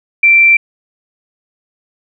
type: tone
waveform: sine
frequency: 2349 Hz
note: D7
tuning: in tune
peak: -4 dBFS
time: 0.23-0.57 s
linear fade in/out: 5 ms
effects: none